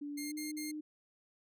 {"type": "tone with pitch glide", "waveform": "sine", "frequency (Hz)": [290, 304.2], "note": ["D4", "D#4"], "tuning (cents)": [-22, -39], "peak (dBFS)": -39, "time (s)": [0.01, 0.81], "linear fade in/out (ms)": 10, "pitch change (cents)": 83, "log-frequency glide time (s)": [0.19, 0.37]}
{"type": "tone bursts", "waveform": "10% pulse", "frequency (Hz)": 2121, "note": "C7", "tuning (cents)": 23, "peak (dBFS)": -33, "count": 3, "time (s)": [0.17, 0.716], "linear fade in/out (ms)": 10, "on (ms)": 150, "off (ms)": 48}
{"effects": []}